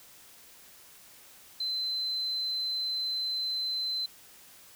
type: tone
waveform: sine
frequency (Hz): 4065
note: B7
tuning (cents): +49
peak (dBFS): -29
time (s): 1.6-4.06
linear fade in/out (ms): 5
effects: white hiss -54 dBFS RMS until 4.75 s